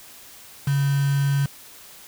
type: tone with quantisation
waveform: sine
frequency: 140 Hz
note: C#3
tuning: 18 cents sharp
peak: -18 dBFS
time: 0.67-1.46 s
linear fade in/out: 5 ms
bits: 5
effects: white hiss -45 dBFS RMS until 2.07 s